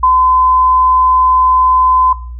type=tone; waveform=sine; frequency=1021 Hz; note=C6; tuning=43 cents flat; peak=-6 dBFS; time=0.03-2.13 s; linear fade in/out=5 ms; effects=noise-tail reverb RT60 0.4 s tail -17 dB re dry + added 60 Hz sine -23 dBFS peak until 2.39 s